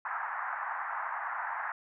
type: band-pass noise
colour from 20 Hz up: pink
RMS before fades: -36 dBFS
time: 0.05-1.72 s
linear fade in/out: 2 ms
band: 790 to 1800 Hz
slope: 48 dB/octave
effects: none

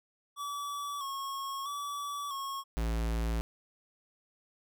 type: tone with vibrato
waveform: square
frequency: 1120 Hz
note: C#6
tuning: 18 cents sharp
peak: -36 dBFS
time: 0.36-2.64 s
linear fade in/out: 50 ms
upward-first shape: square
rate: 0.77 Hz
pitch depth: 42 cents each way
type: tone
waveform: square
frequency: 56.3 Hz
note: A1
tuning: 40 cents sharp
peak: -30 dBFS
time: 2.77-3.41 s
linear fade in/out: 0 ms
effects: none

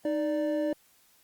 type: tone pair together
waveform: triangle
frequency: 309.3 / 587.3 Hz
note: D#4 / D5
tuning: -10 / 0 cents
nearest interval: major seventh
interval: 1110 cents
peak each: -27 dBFS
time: 0.05-0.73 s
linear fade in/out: 2 ms
effects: white hiss -63 dBFS RMS until 1.23 s + Opus 48 kbps

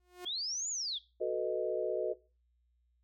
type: tone with exponential growth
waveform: sawtooth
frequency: 358.8 Hz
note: F4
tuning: 47 cents sharp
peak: -37 dBFS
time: 0-0.25 s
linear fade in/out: 2 ms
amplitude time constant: 53 ms
type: linear two-way sweep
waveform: sine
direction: up then down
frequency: 3158 to 7090 to 3158 Hz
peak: -34 dBFS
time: 0.25-0.99 s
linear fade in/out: 20 ms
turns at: 0.69 s
type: chord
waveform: sine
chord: B dominant seventh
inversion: second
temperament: equal with one note detuned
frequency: 370 / 440 / 495.6 / 622.3 Hz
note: F#4 / A4 / B4 / D#5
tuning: 0 / 0 / +6 / 0 cents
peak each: -36 dBFS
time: 1.2-2.14 s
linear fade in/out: 20 ms
effects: noise-tail reverb RT60 0.3 s tail -18 dB re dry + added 60 Hz sine -70 dBFS peak until 3.03 s

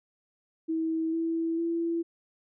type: tone with pitch steps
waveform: sine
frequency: 323 / 329 / 335.2 Hz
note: E4 / E4 / E4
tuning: -35 / -3 / +29 cents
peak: -26 dBFS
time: 0.68-2.03 s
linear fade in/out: 20 ms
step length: 450 ms
effects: none

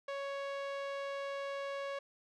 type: tone with low-pass filter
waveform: sawtooth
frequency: 556 Hz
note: C#5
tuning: 5 cents sharp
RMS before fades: -40 dBFS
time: 0.08-1.99 s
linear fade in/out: 5 ms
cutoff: 3600 Hz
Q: 0.64
effects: none

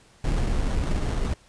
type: noise with sample-and-hold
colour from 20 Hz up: brown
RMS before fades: -24 dBFS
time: 0.24-1.34 s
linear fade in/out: 5 ms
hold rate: 2450 Hz
effects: pink hiss -56 dBFS RMS until 1.48 s + resampled to 22050 Hz

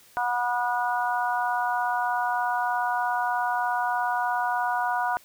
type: harmonic tone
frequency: 243.2 Hz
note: B3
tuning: 26 cents flat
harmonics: 3 / 4 / 5 / 6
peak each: -27 / -27 / -34 / -30 dBFS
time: 0.17-5.17 s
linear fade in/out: 0 ms
effects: white hiss -55 dBFS RMS until 5.24 s

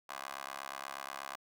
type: tone with high-pass filter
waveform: 15% pulse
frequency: 68.3 Hz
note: C#2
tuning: 25 cents flat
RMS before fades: -44 dBFS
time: 0.09-1.36 s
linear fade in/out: 5 ms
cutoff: 980 Hz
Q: 2
effects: none

